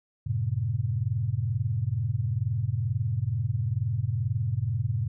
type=chord; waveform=sine; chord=F# diminished; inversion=none; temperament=just; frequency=92.5 / 111 / 133.2 Hz; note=F#2 / A2 / C3; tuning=0 / +16 / +31 cents; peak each=-32 / -27 / -30 dBFS; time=0.26-5.08 s; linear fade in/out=10 ms; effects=none